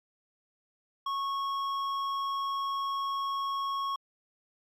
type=tone with hard clipping; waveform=sine; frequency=1100 Hz; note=C#6; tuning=14 cents flat; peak=-31 dBFS; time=1.06-3.96 s; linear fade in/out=5 ms; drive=8 dB; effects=MP3 64 kbps